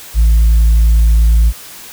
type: tone with tanh clipping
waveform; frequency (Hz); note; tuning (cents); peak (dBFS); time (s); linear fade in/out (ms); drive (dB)
sine; 55.7; A1; +22; -6; 0.14-1.53; 50; 1
effects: white hiss -33 dBFS RMS until 1.92 s